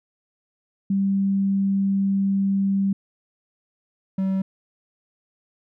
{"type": "tone pair in turn", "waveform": ["sine", "triangle"], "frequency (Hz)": [196, 191.41], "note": ["G3", "G3"], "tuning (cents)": [0, -41], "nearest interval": "unison", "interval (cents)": 41, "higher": "first", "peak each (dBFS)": -18, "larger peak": "neither", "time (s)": [[0.9, 2.93], [4.18, 4.42]], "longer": "first", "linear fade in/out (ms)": 5, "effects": []}